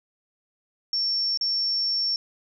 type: tone with dropouts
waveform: sine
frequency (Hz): 5450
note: F8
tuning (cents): -43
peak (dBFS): -22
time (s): 0.93-2.16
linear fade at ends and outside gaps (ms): 1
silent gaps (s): 1.374-1.411
effects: none